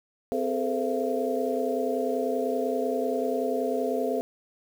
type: tone cluster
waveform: sine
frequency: 257.5 / 419.2 / 449.5 / 515 / 675 Hz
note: C4 / G#4 / A4 / C5 / E5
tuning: -28 / +16 / +37 / -28 / +41 cents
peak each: -31 dBFS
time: 0.32-4.21 s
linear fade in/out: 0 ms
effects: 8-bit